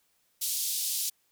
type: band-pass noise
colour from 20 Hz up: white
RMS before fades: -31 dBFS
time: 0.41-1.1 s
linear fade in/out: 10 ms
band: 3600 to 15000 Hz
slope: 24 dB/octave
effects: white hiss -71 dBFS RMS until 1.31 s